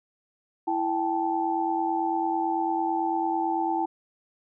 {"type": "tone cluster", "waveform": "sine", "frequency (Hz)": [332, 781, 870], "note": ["E4", "G5", "A5"], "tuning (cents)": [12, -7, -20], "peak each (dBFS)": -28, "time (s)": [0.67, 3.86], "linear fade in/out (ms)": 10, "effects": []}